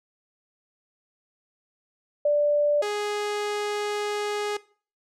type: tone pair in turn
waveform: sine / sawtooth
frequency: 587.3 / 415.3 Hz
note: D5 / G#4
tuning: 0 / 0 cents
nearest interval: tritone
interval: 600 cents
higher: first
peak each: -18 / -22 dBFS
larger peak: first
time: 2.25-2.82 / 2.82-4.57 s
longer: second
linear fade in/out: 5 ms
effects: noise-tail reverb RT60 0.4 s tail -19 dB re dry + low-pass 8000 Hz 12 dB/octave